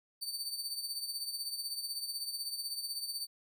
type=tone with tremolo; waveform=sawtooth; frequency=4568 Hz; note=D8; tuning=49 cents flat; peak=-31 dBFS; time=0.21-3.27 s; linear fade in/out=20 ms; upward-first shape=triangle; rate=16 Hz; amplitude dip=70%; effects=none